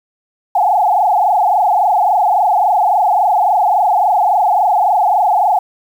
sine tone with frequency modulation, 784 Hz, G5, in tune, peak -9 dBFS, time 0.55-5.59 s, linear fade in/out 5 ms, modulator 23.6 Hz, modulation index 3.6, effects 7-bit

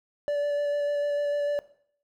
triangle tone with vibrato, 580 Hz, D5, 22 cents flat, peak -22 dBFS, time 0.28-1.59 s, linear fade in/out 0 ms, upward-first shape square, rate 6.7 Hz, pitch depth 9 cents each way, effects noise-tail reverb RT60 0.6 s tail -17 dB re dry

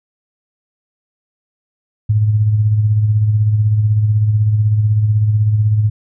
sine tone with tremolo, 106.7 Hz, G#2, 47 cents sharp, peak -8 dBFS, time 2.09-5.9 s, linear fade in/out 10 ms, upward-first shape sine, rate 16 Hz, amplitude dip 45%, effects none

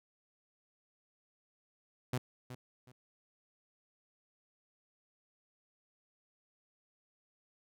sawtooth tone with echo, 126 Hz, B2, 35 cents sharp, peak -28 dBFS, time 2.13-2.18 s, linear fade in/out 5 ms, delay 370 ms, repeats 2, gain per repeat -12 dB, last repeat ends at 2.92 s, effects none

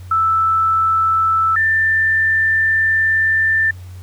sine tone pair in turn, 1318.5 / 1780.4 Hz, E6 / A6, 0 / +20 cents, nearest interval perfect fourth, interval 520 cents, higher second, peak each -12 dBFS, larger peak neither, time 0.11-1.56 / 1.56-3.71 s, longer second, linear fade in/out 5 ms, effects added 91 Hz sine -31 dBFS peak until 4.02 s + pink hiss -48 dBFS RMS until 4.02 s

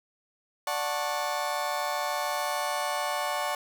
35% pulse chord, D major seventh, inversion none, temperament just, 587.3 / 734.2 / 881 / 1101.2 Hz, D5 / F#5 / A5 / C#6, 0 / -14 / +2 / -12 cents, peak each -32 dBFS, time 0.67-3.55 s, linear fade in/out 2 ms, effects none

